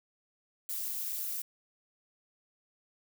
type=noise with amplitude modulation; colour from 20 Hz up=violet; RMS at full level=-32 dBFS; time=0.69-1.42 s; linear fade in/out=2 ms; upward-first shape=sine; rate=229 Hz; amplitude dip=95%; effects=none

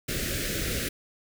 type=band-stop noise; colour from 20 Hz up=pink; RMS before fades=-30 dBFS; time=0.08-0.89 s; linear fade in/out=10 ms; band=600 to 1400 Hz; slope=48 dB/octave; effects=none

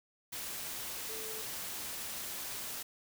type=tone in noise; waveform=sine; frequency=440 Hz; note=A4; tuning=in tune; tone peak=-46 dBFS; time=1.09-1.42 s; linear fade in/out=10 ms; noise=white; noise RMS=-41 dBFS; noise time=0.32-2.83 s; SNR=-8 dB; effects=none

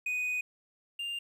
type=tone pair in turn; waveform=triangle; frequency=2489 / 2798 Hz; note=D#7 / F7; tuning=0 / +3 cents; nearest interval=major second; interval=203 cents; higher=second; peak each=-28 / -32 dBFS; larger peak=first; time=0.06-0.41 / 0.99-1.19 s; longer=first; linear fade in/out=5 ms; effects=11-bit

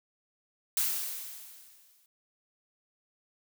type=noise with exponential decay; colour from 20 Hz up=blue; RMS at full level=-27 dBFS; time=0.77-2.06 s; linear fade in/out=2 ms; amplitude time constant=280 ms; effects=none

